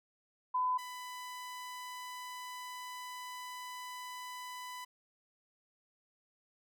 sine / sawtooth tone pair in turn, 1007 / 997.7 Hz, B5 / B5, +33 / +17 cents, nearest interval unison, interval 16 cents, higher first, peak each -29 / -39 dBFS, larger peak first, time 0.54-0.78 / 0.78-4.85 s, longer second, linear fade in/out 10 ms, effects none

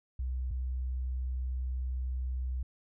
sine tone pair in turn, 63.5 / 63.5 Hz, B1 / B1, +49 / +49 cents, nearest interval unison, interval 0 cents, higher neither, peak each -31 / -31 dBFS, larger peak neither, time 0.19-0.51 / 0.51-2.63 s, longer second, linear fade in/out 5 ms, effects none

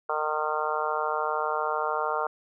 harmonic tone, 153.1 Hz, D#3, 28 cents flat, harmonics 3 / 4 / 5 / 6 / 7 / 8 / 9, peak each -33 / -33 / -33 / -33 / -33 / -33 / -33 dBFS, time 0.09-2.27 s, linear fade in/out 5 ms, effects none

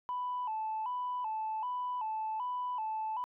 sine tone with vibrato, 931 Hz, A#5, 2 cents flat, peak -32 dBFS, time 0.09-3.24 s, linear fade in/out 0 ms, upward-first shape square, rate 1.3 Hz, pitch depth 110 cents each way, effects tanh soft clip ceiling -29 dBFS

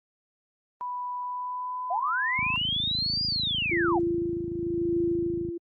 sine tone with pitch glide, 987.8 to 1017.3 Hz, B5 to C6, 0 to -49 cents, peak -30 dBFS, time 0.81-2.56 s, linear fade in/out 0 ms, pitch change +51 cents, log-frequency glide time 1.19-2.43 s
sine linear two-way sweep, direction up then down, 659.3 to 4926 to 659.3 Hz, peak -25 dBFS, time 1.9-3.99 s, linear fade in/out 10 ms, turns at 3.25 s
click train, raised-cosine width 5 ms, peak -23 dBFS, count 84, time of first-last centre 2.39-5.487 s, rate 26.8 Hz
sine tone with tremolo, 342.1 Hz, F4, 36 cents flat, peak -22 dBFS, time 3.71-5.58 s, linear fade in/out 10 ms, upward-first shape triangle, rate 0.96 Hz, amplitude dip 65%
effects high-pass 80 Hz 12 dB/octave + Opus 48 kbps

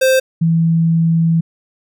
square / sine tone pair in turn, 523.3 / 164.83 Hz, C5 / E3, 0 / 0 cents, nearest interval octave + minor sixth, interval 2000 cents, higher first, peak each -10 dBFS, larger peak neither, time 0.01-0.2 / 0.41-1.41 s, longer second, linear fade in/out 10 ms, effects none

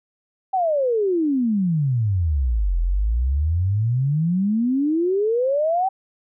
sine exponential two-way sweep, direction down then up, 784 to 41.2 to 784 Hz, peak -17 dBFS, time 0.53-5.89 s, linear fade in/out 10 ms, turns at 2.79 s, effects none

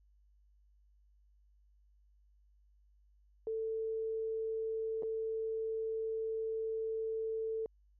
sine tone with dropouts, 444.2 Hz, A4, 16 cents sharp, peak -34 dBFS, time 3.47-7.66 s, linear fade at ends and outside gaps 1 ms, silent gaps 5.024-5.032 s, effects added 50 Hz sine -64 dBFS peak until 7.99 s

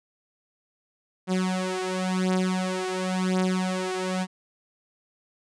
sawtooth beating tone pair, 185 / 185.94 Hz, F#3 / F#3, 0 / +9 cents, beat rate 0.94 Hz, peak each -23 dBFS, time 1.27-4.27 s, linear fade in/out 50 ms, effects resampled to 22050 Hz

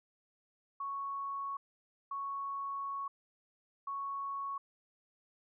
sine tone bursts at uneven times, 1108.7 Hz, C#6, in tune, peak -36 dBFS, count 3, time 0.8-1.57 / 2.11-3.08 / 3.87-4.58 s, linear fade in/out 5 ms, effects none

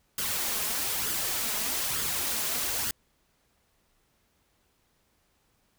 white noise with flanger, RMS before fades -30 dBFS, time 0.18-2.91 s, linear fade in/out 2 ms, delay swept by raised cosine 0.61 to 4.81 ms, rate 1.1 Hz, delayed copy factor +0.5, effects pink hiss -70 dBFS RMS until 5.78 s

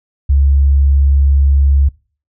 sine tone, 69.5 Hz, C#2, 5 cents sharp, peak -7 dBFS, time 0.29-1.89 s, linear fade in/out 10 ms, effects noise-tail reverb RT60 0.4 s tail -23 dB re dry

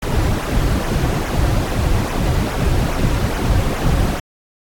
brown noise with flanger, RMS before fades -17 dBFS, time 0.02-4.2 s, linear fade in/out 5 ms, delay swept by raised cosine 0.22 to 4.82 ms, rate 2.4 Hz, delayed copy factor -0.65, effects AAC 64 kbps

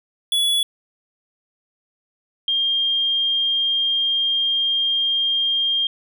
square / sine tone pair in turn, 3400 / 3209 Hz, G#7 / G7, +40 / +40 cents, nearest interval minor second, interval 100 cents, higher first, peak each -17 dBFS, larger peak neither, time 0.32-0.63 / 2.48-5.87 s, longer second, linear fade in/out 2 ms, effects none

